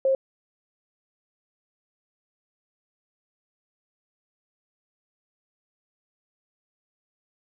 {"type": "tone", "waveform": "sine", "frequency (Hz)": 534, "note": "C5", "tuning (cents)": 35, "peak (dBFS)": -18, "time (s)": [0.05, 0.15], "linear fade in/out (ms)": 2, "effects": []}